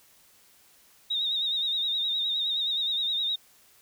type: tone with vibrato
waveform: sine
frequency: 3729 Hz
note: A#7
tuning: in tune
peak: -25 dBFS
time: 1.1-3.36 s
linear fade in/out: 10 ms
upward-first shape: sine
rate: 9.6 Hz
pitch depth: 60 cents each way
effects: white hiss -59 dBFS RMS until 3.81 s